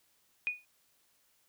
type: tone with exponential decay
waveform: sine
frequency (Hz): 2466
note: D#7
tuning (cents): -16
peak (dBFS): -26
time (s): 0.47-0.65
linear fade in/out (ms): 0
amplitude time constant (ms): 37
effects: white hiss -71 dBFS RMS until 1.48 s